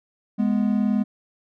triangle tone pair together, 207.7 / 247 Hz, G#3 / B3, 0 / 0 cents, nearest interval minor third, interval 300 cents, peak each -18 / -21 dBFS, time 0.38-1.04 s, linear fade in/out 20 ms, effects none

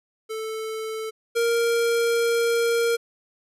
square tone pair in turn, 440 / 466.2 Hz, A4 / A#4, 0 / 0 cents, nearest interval minor second, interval 100 cents, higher second, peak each -29 / -20 dBFS, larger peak second, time 0.29-1.11 / 1.35-2.97 s, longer second, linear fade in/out 20 ms, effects resampled to 32000 Hz

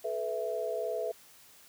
sine chord, A suspended second, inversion none, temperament equal with one note detuned, 431.2 / 493.9 / 659.3 Hz, A4 / B4 / E5, -35 / 0 / 0 cents, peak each -36 / -36 / -34 dBFS, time 0.04-1.12 s, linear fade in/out 10 ms, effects white hiss -57 dBFS RMS until 1.68 s + high-pass 60 Hz 12 dB/octave

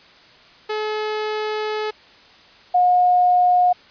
sawtooth / sine tone pair in turn, 428.2 / 720.1 Hz, A4 / F#5, -47 / -47 cents, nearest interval major sixth, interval 900 cents, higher second, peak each -18 / -12 dBFS, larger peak second, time 0.69-1.91 / 2.74-3.73 s, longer first, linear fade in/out 10 ms, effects white hiss -48 dBFS RMS until 3.9 s + resampled to 11025 Hz

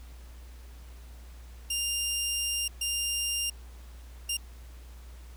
15% pulse tone bursts at uneven times, 2800 Hz, F7, 4 cents sharp, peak -21 dBFS, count 3, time 1.7-2.68 / 2.81-3.5 / 4.29-4.37 s, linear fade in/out 5 ms, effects added 60 Hz sine -44 dBFS peak until 5.36 s + pink hiss -57 dBFS RMS until 5.36 s

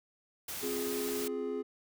white noise, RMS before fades -40 dBFS, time 0.48-1.28 s, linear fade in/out 5 ms
triangle chord, F minor, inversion second, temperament equal with one note detuned, 261.6 / 349.2 / 417.2 Hz, C4 / F4 / Ab4, 0 / 0 / +8 cents, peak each -37 / -39 / -33 dBFS, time 0.62-1.63 s, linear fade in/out 20 ms
effects none

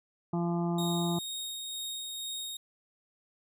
harmonic tone, 171.6 Hz, F3, 30 cents flat, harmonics 1 / 2 / 4 / 5 / 6 / 7, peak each -29 / -34 / -39 / -41 / -46 / -46 dBFS, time 0.33-1.19 s, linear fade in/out 5 ms
sawtooth tone with tremolo, 3729 Hz, A#7, in tune, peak -32 dBFS, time 0.78-2.57 s, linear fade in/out 5 ms, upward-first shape sine, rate 2.1 Hz, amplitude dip 25%
effects none

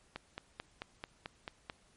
click train, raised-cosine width 0.3 ms, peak -24 dBFS, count 8, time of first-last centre 0.16-1.698 s, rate 4.55 Hz, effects pink hiss -67 dBFS RMS until 1.96 s + MP3 48 kbps

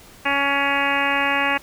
harmonic tone, 280 Hz, C#4, 18 cents sharp, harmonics 1 / 2 / 3 / 4 / 5 / 6 / 7 / 8 / 9 / 10, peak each -29 / -29 / -25 / -26 / -30 / -25 / -26 / -28 / -26 / -29 dBFS, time 0.25-1.58 s, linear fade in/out 10 ms, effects pink hiss -46 dBFS RMS until 1.62 s

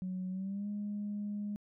sine tone with pitch glide, 184.9 to 206.3 Hz, F#3 to G#3, -1 to -11 cents, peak -34 dBFS, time 0.02-1.56 s, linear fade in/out 0 ms, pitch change +190 cents, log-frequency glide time 0.3-0.68 s, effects tanh soft clip ceiling -31 dBFS

